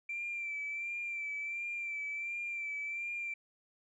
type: tone with vibrato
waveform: sine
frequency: 2349 Hz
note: D7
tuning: in tune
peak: -35 dBFS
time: 0.09-3.34 s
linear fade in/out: 5 ms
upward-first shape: sine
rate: 1.4 Hz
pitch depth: 37 cents each way
effects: tanh soft clip ceiling -31 dBFS